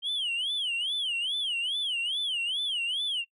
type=tone with vibrato; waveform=sine; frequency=3100 Hz; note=G7; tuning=20 cents flat; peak=-25 dBFS; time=0.02-3.25 s; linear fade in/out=50 ms; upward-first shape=sine; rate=2.4 Hz; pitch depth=220 cents each way; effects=noise-tail reverb RT60 0.1 s tail -23 dB re dry + tanh soft clip ceiling -26 dBFS